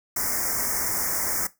white band-stop noise, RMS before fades -26 dBFS, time 0.16-1.47 s, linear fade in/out 5 ms, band 2200 to 5100 Hz, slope 96 dB/octave, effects noise-tail reverb RT60 0.2 s tail -17 dB re dry

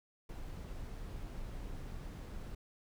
brown noise, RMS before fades -44 dBFS, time 0.29-2.55 s, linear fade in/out 5 ms, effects none

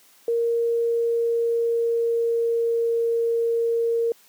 sine tone with pitch glide, 466.2 to 463.2 Hz, A#4 to A#4, 0 to -11 cents, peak -19 dBFS, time 0.28-4.12 s, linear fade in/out 2 ms, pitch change -11 cents, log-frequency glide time 0.6-3.05 s, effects white hiss -55 dBFS RMS until 4.28 s + high-pass 200 Hz 12 dB/octave

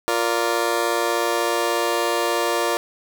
20% pulse chord, Bb major, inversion second, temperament just, 349.6 / 466.2 / 582.7 Hz, F4 / Bb4 / D5, +2 / 0 / -14 cents, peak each -19 dBFS, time 0.08-2.77 s, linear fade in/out 0 ms, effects 8-bit

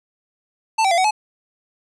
square tone with pitch steps, 886 / 772 / 684 / 749 / 854 Hz, A5 / G5 / F5 / F#5 / G#5, +12 / -27 / -36 / +21 / +48 cents, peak -15 dBFS, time 0.78-1.11 s, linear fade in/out 10 ms, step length 66 ms, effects resampled to 22050 Hz

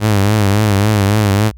sawtooth tone with vibrato, 103.2 Hz, G#2, 10 cents flat, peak -6 dBFS, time 0-1.52 s, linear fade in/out 50 ms, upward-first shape triangle, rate 3.6 Hz, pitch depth 110 cents each way, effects added 60 Hz sine -33 dBFS peak until 1.57 s

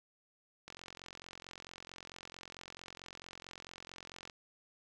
click train, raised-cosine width 0.2 ms, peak -30 dBFS, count 162, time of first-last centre 0.68-4.298 s, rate 44.5 Hz, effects none

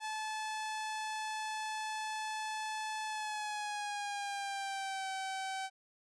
sawtooth tone with pitch glide, 866 to 767.1 Hz, A5 to G5, -28 to -38 cents, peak -33 dBFS, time 0-5.7 s, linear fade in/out 50 ms, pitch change -210 cents, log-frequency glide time 3.06-5.08 s, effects resampled to 22050 Hz

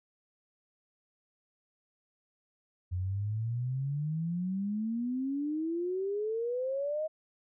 sine exponential sweep, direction up, 88 to 635 Hz, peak -30 dBFS, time 2.91-7.08 s, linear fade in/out 20 ms, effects none

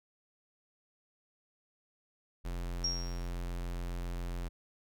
square tone, 43.65 Hz, F1, in tune, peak -36 dBFS, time 2.44-4.49 s, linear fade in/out 20 ms
sine tone with exponential decay, 5588 Hz, F8, in tune, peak -28 dBFS, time 2.84-3.3 s, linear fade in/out 5 ms, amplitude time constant 99 ms
effects none

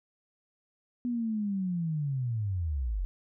sine linear sweep, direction down, 246.9 to 41.56 Hz, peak -28 dBFS, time 1.05-3.05 s, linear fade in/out 0 ms, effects none

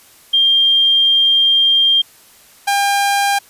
sine / sawtooth tone pair in turn, 3195 / 802 Hz, G7 / G5, +32 / +39 cents, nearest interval 2 octaves, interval 2393 cents, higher first, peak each -9 dBFS, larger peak neither, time 0.33-2.02 / 2.67-3.39 s, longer first, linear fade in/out 10 ms, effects white hiss -46 dBFS RMS until 3.49 s + resampled to 32000 Hz

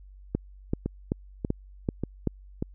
two click trains, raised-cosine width 3 ms, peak -15 / -12 dBFS, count 4 / 6, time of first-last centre 0.86-2.625 / 0.35-2.273 s, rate 1.7 / 2.6 Hz, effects added 48 Hz sine -46 dBFS peak until 2.74 s

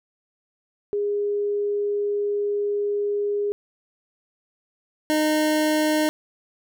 sine / 25% pulse tone pair in turn, 410 / 307.2 Hz, G#4 / D#4, -22 / -22 cents, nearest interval perfect fourth, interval 500 cents, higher first, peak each -21 / -15 dBFS, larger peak second, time 0.93-3.52 / 5.1-6.09 s, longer first, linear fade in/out 0 ms, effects none

